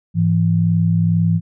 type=tone pair together; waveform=sine; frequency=105.18 / 167.4 Hz; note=G#2 / E3; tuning=+22 / +27 cents; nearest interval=minor sixth; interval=805 cents; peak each=-17 / -14 dBFS; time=0.14-1.41 s; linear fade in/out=50 ms; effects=none